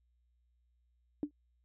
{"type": "tone with exponential decay", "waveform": "sine", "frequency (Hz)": 293.7, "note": "D4", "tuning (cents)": 0, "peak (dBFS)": -27, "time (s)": [1.23, 1.31], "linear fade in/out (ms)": 1, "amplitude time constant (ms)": 16, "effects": ["added 60 Hz sine -70 dBFS peak until 1.64 s"]}